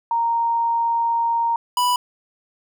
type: tone pair in turn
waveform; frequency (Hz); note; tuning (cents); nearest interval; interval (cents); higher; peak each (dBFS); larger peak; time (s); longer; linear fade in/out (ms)
sine / square; 929 / 986.4; A#5 / B5; -6 / -2; minor second; 104; second; -17; neither; 0.11-1.56 / 1.77-1.96; first; 2
effects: none